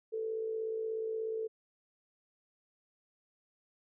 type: tone with amplitude modulation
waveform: sine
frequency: 443.2 Hz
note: A4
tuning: 13 cents sharp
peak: -31 dBFS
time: 0.12-1.48 s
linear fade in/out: 20 ms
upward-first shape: sine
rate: 56.7 Hz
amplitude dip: 50%
effects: none